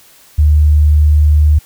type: tone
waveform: sine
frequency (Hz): 75.2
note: D2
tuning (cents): +42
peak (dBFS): -5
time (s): 0.38-1.59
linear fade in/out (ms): 10
effects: white hiss -44 dBFS RMS until 1.65 s